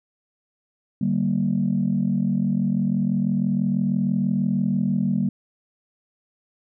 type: chord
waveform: sine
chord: G minor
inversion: second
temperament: equal with one note detuned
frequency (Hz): 146.83 / 192.85 / 233.1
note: D3 / G3 / Bb3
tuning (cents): 0 / -28 / 0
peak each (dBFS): -26 / -21 / -23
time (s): 1.01-5.29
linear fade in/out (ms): 5
effects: tanh soft clip ceiling -11 dBFS